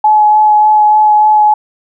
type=tone with vibrato; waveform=sine; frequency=850 Hz; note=G#5; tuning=40 cents sharp; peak=-4 dBFS; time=0.04-1.54 s; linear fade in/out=5 ms; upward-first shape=sine; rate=3.4 Hz; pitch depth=12 cents each way; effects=none